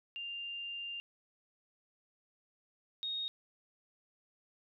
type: tone pair in turn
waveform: sine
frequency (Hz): 2794 / 3730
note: F7 / A#7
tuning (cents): 0 / 0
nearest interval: perfect fourth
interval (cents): 500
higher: second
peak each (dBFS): -39 / -35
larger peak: second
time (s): 0.16-1 / 3.03-3.28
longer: first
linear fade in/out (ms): 0
effects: none